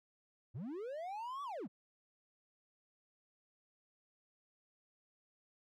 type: linear two-way sweep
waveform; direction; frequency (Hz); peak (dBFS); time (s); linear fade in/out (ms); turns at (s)
triangle; up then down; 94 to 1162 to 137.1; -39; 0.54-1.68; 20; 1.43
effects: none

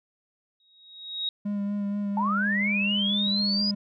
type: tone with exponential growth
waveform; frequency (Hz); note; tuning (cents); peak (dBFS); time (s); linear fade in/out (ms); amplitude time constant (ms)
sine; 3784; A#7; +25; -24; 0.6-1.29; 2; 150
type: tone with vibrato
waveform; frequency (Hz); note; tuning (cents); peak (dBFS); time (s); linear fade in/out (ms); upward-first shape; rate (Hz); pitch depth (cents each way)
triangle; 203.1; G#3; -38; -24; 1.45-3.75; 10; sine; 4.2; 19
type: linear sweep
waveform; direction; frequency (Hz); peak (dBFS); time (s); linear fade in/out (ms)
sine; up; 849 to 5010; -24; 2.17-3.71; 2
effects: none

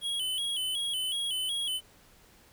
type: tone with vibrato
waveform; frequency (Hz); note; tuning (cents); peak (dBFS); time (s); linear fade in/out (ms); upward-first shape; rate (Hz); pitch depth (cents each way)
square; 3164; G7; +15; -30; 0.01-1.81; 50; square; 2.7; 76
effects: pink hiss -59 dBFS RMS until 2.52 s

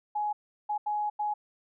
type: tone bursts at uneven times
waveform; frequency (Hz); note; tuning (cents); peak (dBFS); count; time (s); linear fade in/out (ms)
sine; 838; G#5; +15; -27; 4; 0.15-0.33 / 0.69-0.78 / 0.86-1.1 / 1.19-1.34; 10
effects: none

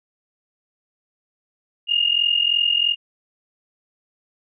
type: tone pair together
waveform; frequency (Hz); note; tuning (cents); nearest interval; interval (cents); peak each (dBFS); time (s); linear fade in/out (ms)
sine; 2817 / 2860; F7 / F7; +14 / +41; unison; 27; -19; 1.87-2.96; 50
effects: none

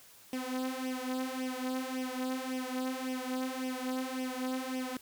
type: tone with flanger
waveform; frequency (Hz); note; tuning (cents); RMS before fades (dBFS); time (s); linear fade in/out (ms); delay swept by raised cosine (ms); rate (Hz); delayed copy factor
sawtooth; 257.4; C4; -28; -36; 0.33-4.97; 2; 0.35 to 4.15; 1.8; +0.8
effects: white hiss -57 dBFS RMS until 5.01 s

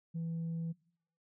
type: tone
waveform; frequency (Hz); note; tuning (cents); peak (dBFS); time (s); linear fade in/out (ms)
sine; 165.3; E3; +5; -33; 0.14-0.73; 20
effects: noise-tail reverb RT60 0.6 s tail -23 dB re dry + tanh soft clip ceiling -33 dBFS

